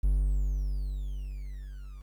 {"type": "tone with level ramp", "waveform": "triangle", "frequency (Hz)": 48.62, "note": "G1", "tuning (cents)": -13, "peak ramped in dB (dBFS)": [-19, -39], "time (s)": [0.03, 2.02], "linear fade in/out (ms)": 10, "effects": ["10-bit"]}